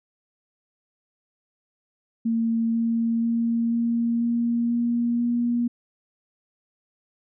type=tone with pitch steps; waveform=sine; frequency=228.2 / 229.9 / 231.7 / 233.4 / 235.2 / 236.9 / 238.7 Hz; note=A#3 / A#3 / A#3 / A#3 / A#3 / A#3 / A#3; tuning=-37 / -24 / -10 / +2 / +16 / +28 / +41 cents; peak=-20 dBFS; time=2.25-5.68 s; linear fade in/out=10 ms; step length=490 ms; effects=none